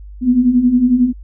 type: beating tone pair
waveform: sine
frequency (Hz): 239.4 / 250.4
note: A#3 / B3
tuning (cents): +46 / +24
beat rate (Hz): 11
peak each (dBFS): -16 / -10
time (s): 0.21-1.13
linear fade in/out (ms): 50
effects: added 50 Hz sine -31 dBFS peak until 1.23 s